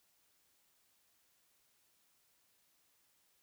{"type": "silence", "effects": ["white hiss -74 dBFS RMS until 3.42 s"]}